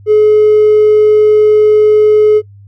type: tone with hard clipping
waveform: sine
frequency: 425.3 Hz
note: G#4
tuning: 41 cents sharp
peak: -4 dBFS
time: 0.06-2.42 s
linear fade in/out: 50 ms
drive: 1 dB
effects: noise-tail reverb RT60 0.1 s tail -24 dB re dry + added 100 Hz sine -34 dBFS peak until 2.67 s